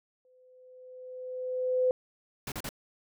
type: tone with exponential growth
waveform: sine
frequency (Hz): 508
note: B4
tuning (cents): +49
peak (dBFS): -21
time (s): 0.25-1.91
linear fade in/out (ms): 1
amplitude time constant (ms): 360
type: noise bursts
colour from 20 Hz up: pink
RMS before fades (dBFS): -37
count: 3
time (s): 2.47-2.691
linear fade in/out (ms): 2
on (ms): 49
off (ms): 37
effects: none